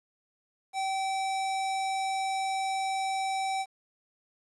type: tone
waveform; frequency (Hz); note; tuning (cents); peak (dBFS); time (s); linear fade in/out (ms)
square; 771; G5; -29; -29; 0.73-3.66; 50
effects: resampled to 24000 Hz + 10-bit